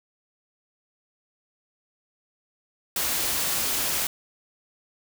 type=noise; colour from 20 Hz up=white; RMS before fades=-26 dBFS; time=2.96-4.07 s; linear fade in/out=2 ms; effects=none